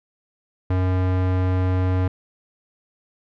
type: tone with low-pass filter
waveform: square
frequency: 92.3 Hz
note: F#2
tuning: 4 cents flat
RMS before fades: -20 dBFS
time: 0.7-2.08 s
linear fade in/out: 5 ms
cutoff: 1900 Hz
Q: 0.55
effects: none